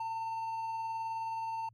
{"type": "tone with tremolo", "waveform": "triangle", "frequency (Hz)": 900, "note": "A5", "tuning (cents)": 39, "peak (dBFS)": -31, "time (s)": [0, 1.69], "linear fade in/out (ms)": 5, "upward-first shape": "triangle", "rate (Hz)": 19, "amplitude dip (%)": 25, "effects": ["added 113 Hz sine -60 dBFS peak until 1.73 s", "MP3 64 kbps"]}